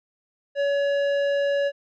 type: tone with tanh clipping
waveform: triangle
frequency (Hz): 565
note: C#5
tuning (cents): +33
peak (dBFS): -22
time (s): 0.55-1.72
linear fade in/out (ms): 50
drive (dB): 16
effects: none